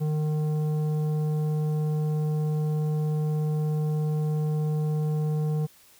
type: tone with tanh clipping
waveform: triangle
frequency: 152.8 Hz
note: D#3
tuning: 31 cents flat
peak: -25 dBFS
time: 0-5.67 s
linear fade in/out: 20 ms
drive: 14 dB
effects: white hiss -56 dBFS RMS until 5.99 s